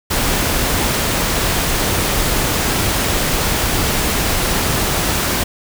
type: noise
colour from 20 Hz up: pink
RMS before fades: -17 dBFS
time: 0.1-5.44 s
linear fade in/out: 10 ms
effects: none